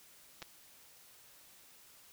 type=clicks; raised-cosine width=0.2 ms; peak=-27 dBFS; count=2; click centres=0.42 / 0.426 s; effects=white hiss -60 dBFS RMS until 2.12 s